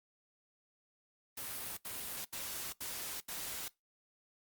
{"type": "noise bursts", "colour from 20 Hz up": "white", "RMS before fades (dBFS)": -42, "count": 5, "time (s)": [1.37, 3.682], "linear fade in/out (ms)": 5, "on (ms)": 400, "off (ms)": 78, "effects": ["noise-tail reverb RT60 0.2 s tail -22 dB re dry", "Opus 32 kbps"]}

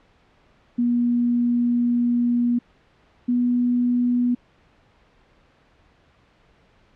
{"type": "tone pair in turn", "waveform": "sine", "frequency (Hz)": [240.4, 244.3], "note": ["B3", "B3"], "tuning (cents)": [-46, -19], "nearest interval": "unison", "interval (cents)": 27, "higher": "second", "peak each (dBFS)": -17, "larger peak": "neither", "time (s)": [[0.78, 2.59], [3.28, 4.35]], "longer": "first", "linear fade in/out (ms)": 10, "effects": ["pink hiss -58 dBFS RMS until 6.95 s", "low-pass 3000 Hz 12 dB/octave"]}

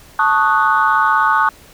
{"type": "chord", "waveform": "sine", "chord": "D# half-diminished seventh", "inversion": "second", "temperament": "equal", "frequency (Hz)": [880, 1108.7, 1244.5, 1480], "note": ["A5", "C#6", "D#6", "F#6"], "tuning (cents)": [0, 0, 0, 0], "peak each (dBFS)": -16, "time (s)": [0.19, 1.49], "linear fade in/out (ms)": 2, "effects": ["tanh soft clip ceiling -2 dBFS", "pink hiss -44 dBFS RMS until 1.73 s"]}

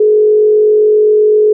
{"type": "tone with frequency modulation", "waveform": "sine", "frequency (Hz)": 425.8, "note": "G#4", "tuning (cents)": 43, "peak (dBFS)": -5, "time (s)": [0, 1.53], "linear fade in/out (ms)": 5, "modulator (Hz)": 47.7, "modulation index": 0.28, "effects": []}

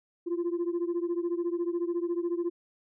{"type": "beating tone pair", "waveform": "sine", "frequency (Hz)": [340.4, 354.4], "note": ["F4", "F4"], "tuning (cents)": [-44, 25], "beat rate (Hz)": 14, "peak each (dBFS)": [-28, -30], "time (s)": [0.26, 2.5], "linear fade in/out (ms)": 20, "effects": ["tanh soft clip ceiling -24 dBFS"]}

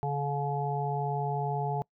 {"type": "harmonic tone", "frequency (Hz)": 142.4, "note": "C#3", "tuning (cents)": 47, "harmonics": [1, 3, 5, 6], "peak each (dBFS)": [-31, -36, -35, -34], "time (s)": [0.03, 1.82], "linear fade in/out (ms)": 0, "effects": ["noise-tail reverb RT60 0.1 s tail -25 dB re dry"]}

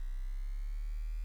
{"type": "linear sweep", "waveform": "sine", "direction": "up", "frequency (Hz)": [30.87, 40.12], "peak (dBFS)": -34, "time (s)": [0, 1.24], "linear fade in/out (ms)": 0, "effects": ["10-bit"]}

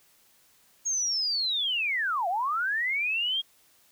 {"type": "linear two-way sweep", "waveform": "sine", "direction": "down then up", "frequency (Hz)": [6610, 668, 3284], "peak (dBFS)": -25, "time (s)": [0.85, 3.42], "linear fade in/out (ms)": 20, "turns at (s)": 2.28, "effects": ["white hiss -62 dBFS RMS until 3.91 s"]}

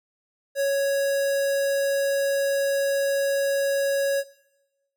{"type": "tone with notch filter", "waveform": "square", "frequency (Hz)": 554.4, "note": "C#5", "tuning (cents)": 0, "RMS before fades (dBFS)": -23, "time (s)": [0.55, 4.24], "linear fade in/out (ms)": 50, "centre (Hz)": 3100, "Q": 1.8, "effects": ["noise-tail reverb RT60 1.0 s tail -19 dB re dry"]}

